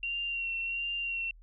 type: tone with vibrato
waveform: sine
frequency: 2751 Hz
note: F7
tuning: 27 cents flat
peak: -31 dBFS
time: 0.03-1.31 s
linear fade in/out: 2 ms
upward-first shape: sine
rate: 1.4 Hz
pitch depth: 25 cents each way
effects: added 40 Hz sine -51 dBFS peak until 1.42 s